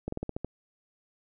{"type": "slowing click train", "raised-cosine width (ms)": 2, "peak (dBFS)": -19, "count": 7, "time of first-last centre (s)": [0.08, 0.446], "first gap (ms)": 44, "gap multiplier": 1.13, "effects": []}